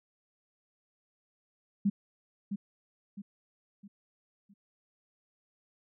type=tone with echo; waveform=sine; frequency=200.9 Hz; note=G3; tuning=43 cents sharp; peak=-23 dBFS; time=1.85-1.9 s; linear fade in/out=10 ms; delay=660 ms; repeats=4; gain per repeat=-8 dB; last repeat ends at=4.54 s; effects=none